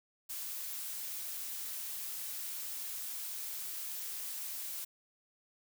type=noise; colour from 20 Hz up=blue; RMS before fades=-41 dBFS; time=0.29-4.85 s; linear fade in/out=10 ms; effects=none